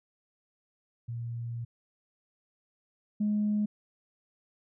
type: tone pair in turn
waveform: sine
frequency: 117.6 / 209.5 Hz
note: A#2 / G#3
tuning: +16 / +15 cents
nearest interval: minor seventh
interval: 999 cents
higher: second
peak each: -33 / -24 dBFS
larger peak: second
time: 1.08-1.65 / 3.2-3.66 s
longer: first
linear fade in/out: 10 ms
effects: tanh soft clip ceiling -21 dBFS